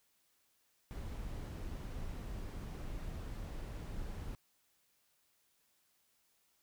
brown noise, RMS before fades -43 dBFS, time 0.91-4.35 s, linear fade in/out 0 ms, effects white hiss -75 dBFS RMS until 6.62 s

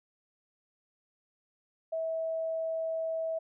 sine tone, 649 Hz, E5, 27 cents flat, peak -30 dBFS, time 1.92-3.39 s, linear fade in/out 10 ms, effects none

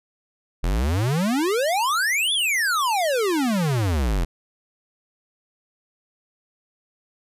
square exponential two-way sweep, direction up then down, 39.3 to 3520 to 39.3 Hz, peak -20 dBFS, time 0.63-4.25 s, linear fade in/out 10 ms, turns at 2.33 s, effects resampled to 32000 Hz

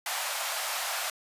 pink high-pass noise, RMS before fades -32 dBFS, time 0.06-1.1 s, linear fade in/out 2 ms, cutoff 620 Hz, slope 48 dB/octave, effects resampled to 32000 Hz

